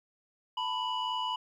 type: tone cluster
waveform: sine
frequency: 890 / 994 / 2947 Hz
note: A5 / B5 / F#7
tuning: +20 / +11 / -8 cents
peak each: -35 / -31 / -34 dBFS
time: 0.57-1.36 s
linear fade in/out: 5 ms
effects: tanh soft clip ceiling -26 dBFS + 11-bit